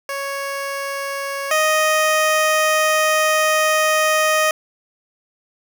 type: tone pair in turn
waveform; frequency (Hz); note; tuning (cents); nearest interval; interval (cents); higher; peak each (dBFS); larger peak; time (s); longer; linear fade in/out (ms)
15% pulse; 554.4 / 622.3; C#5 / D#5; 0 / 0; major second; 200; second; -17 / -8; second; 0.09-1.51 / 1.51-4.51; second; 2
effects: none